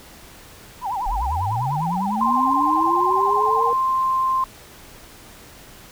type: tone with vibrato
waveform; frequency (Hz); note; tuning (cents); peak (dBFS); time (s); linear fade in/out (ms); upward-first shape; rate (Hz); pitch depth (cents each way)
sine; 880; A5; 0; -22; 0.81-3.73; 50; sine; 10; 240
type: linear sweep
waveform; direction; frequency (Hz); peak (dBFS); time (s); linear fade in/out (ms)
sine; up; 32.75 to 474.4; -23; 1.06-3.73; 0
type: tone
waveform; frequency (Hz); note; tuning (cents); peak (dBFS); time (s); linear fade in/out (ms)
sine; 1048; C6; +2; -17; 2.21-4.44; 2
effects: pink hiss -44 dBFS RMS until 5.91 s